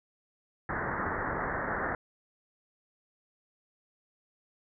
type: low-pass noise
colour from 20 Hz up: white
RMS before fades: -33 dBFS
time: 0.69-1.95 s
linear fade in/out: 2 ms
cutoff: 1900 Hz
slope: 96 dB/octave
effects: none